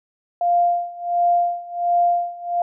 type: tone with tremolo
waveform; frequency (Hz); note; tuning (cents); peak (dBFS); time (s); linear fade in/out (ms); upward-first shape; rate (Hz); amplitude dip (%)
sine; 698; F5; -1; -13; 0.41-2.62; 2; sine; 1.4; 90
effects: none